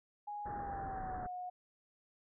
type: tone with pitch glide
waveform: sine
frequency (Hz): 828 to 725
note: G#5 to F#5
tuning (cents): -5 to -35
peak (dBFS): -40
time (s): 0.27-1.5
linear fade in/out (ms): 10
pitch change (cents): -230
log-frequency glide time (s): 0.49-1.28
type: low-pass noise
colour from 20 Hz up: pink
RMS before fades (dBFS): -46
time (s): 0.45-1.27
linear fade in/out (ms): 10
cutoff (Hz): 1800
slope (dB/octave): 96
effects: none